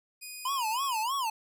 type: tone with pitch glide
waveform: 10% pulse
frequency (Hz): 2475 to 2511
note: D#7 to D#7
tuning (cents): -10 to +15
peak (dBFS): -32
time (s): 0.21-1.04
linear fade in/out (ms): 20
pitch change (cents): +25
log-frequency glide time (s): 0.53-0.79
type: tone with vibrato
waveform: square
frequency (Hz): 983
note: B5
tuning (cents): -8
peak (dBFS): -29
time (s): 0.45-1.3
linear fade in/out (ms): 5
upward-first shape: sine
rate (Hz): 3.2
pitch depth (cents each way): 230
effects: none